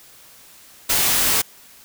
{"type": "noise with comb filter", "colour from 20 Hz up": "white", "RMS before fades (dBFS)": -18, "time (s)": [0.89, 1.42], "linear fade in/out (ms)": 10, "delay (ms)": 19, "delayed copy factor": -0.5, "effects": ["white hiss -47 dBFS RMS until 1.84 s"]}